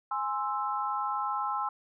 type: chord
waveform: sine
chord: Ab augmented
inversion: none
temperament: equal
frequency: 830.6 / 1046.5 / 1318.5 Hz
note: Ab5 / C6 / E6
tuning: 0 / 0 / 0 cents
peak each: -33 dBFS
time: 0.11-1.69 s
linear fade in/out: 5 ms
effects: none